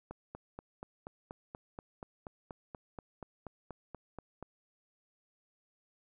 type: click train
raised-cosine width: 1 ms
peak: -29 dBFS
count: 19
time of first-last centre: 0.11-4.427 s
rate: 4.17 Hz
effects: none